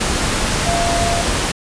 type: tone in noise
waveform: sine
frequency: 687 Hz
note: F5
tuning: 29 cents flat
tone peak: -18 dBFS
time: 0.66-1.22 s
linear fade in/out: 10 ms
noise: pink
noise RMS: -18 dBFS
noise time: 0-1.52 s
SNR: -3 dB
effects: resampled to 22050 Hz

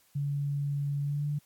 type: tone with pitch glide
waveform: sine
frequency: 142.6 to 146.69 Hz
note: C#3 to D3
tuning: +49 to -2 cents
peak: -28 dBFS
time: 0.15-1.39 s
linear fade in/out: 10 ms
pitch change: +49 cents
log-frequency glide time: 1.02-1.26 s
effects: white hiss -65 dBFS RMS until 1.45 s + AAC 64 kbps

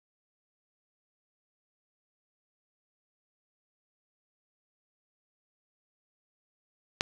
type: click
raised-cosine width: 0.2 ms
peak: -8 dBFS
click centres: 7.009 s
effects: 7-bit

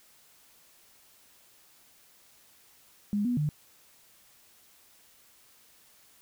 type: tone with pitch steps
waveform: sine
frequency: 205.6 / 244.3 / 149.9 Hz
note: G#3 / B3 / D3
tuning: -17 / -19 / +36 cents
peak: -25 dBFS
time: 3.13-3.49 s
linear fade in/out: 0 ms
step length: 120 ms
effects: white hiss -60 dBFS RMS until 6.21 s

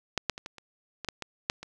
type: clicks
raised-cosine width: 0.2 ms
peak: -9 / -8 / -22 / -21 / -28 / -19 / -13 / -18 / -8 / -24 dBFS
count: 10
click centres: 0.177 / 0.297 / 0.379 / 0.461 / 0.583 / 1.047 / 1.087 / 1.223 / 1.499 / 1.63 s
effects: none

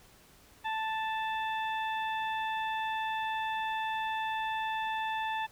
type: harmonic tone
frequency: 880 Hz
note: A5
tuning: in tune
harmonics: 1 / 2 / 3 / 4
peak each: -32 / -38 / -42 / -44 dBFS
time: 0.64-5.47 s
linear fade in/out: 20 ms
effects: pink hiss -59 dBFS RMS until 5.51 s

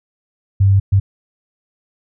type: tone bursts at uneven times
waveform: sine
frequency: 98 Hz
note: G2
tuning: in tune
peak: -8 dBFS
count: 2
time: 0.6-0.8 / 0.92-1 s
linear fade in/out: 10 ms
effects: none

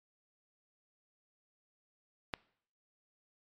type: click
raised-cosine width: 0.3 ms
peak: -18 dBFS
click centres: 2.338 s
effects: noise-tail reverb RT60 0.6 s tail -22 dB re dry + MP3 48 kbps

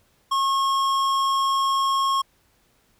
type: tone with tanh clipping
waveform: sine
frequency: 1086 Hz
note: C#6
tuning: 36 cents flat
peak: -21 dBFS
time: 0.31-2.22 s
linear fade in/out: 10 ms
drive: 15 dB
effects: pink hiss -63 dBFS RMS until 2.99 s

